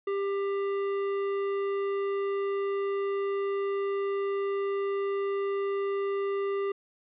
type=tone with tanh clipping; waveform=sine; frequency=396.7 Hz; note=G4; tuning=21 cents sharp; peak=-29 dBFS; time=0.07-6.72 s; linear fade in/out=5 ms; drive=13 dB; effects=resampled to 8000 Hz